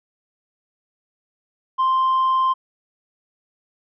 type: tone with tanh clipping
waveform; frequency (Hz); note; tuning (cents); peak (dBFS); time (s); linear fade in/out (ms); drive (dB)
sine; 1046.5; C6; 0; -16; 1.78-2.54; 20; 1
effects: none